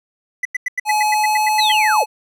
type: tone bursts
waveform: triangle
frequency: 1996 Hz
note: B6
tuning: 18 cents sharp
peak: -15 dBFS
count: 12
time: 0.43-1.718 s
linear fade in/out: 5 ms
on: 23 ms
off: 92 ms
type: tone with pitch glide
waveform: square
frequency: 849 to 856.4 Hz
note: G#5 to A5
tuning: +38 to -47 cents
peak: -15 dBFS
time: 0.85-2.06 s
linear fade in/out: 50 ms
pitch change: +15 cents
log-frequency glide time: 1.03-1.51 s
type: linear sweep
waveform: sine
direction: down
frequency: 4300 to 415.3 Hz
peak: -16 dBFS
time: 1.58-2.04 s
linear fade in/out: 10 ms
effects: none